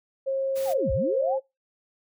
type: tone with pitch glide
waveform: sine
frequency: 538 to 533.1 Hz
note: C5 to C5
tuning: +48 to +32 cents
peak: -23 dBFS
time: 0.26-1.4 s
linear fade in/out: 20 ms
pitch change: -16 cents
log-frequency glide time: 0.89-1.01 s
type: noise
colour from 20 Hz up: white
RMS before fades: -41 dBFS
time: 0.55-0.74 s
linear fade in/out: 20 ms
type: linear two-way sweep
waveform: sine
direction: down then up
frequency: 880 to 41.01 to 880 Hz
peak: -26 dBFS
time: 0.65-1.38 s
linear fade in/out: 50 ms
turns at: 0.92 s
effects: noise-tail reverb RT60 0.2 s tail -22 dB re dry